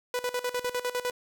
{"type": "tone with tremolo", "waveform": "sawtooth", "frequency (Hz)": 494, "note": "B4", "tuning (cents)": 0, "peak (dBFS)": -23, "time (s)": [0.14, 1.11], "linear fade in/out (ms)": 2, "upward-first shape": "square", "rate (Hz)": 9.9, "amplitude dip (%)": 80, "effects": []}